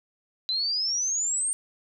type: exponential sweep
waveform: sine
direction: up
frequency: 3988 to 8870 Hz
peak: -24 dBFS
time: 0.49-1.53 s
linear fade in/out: 0 ms
effects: none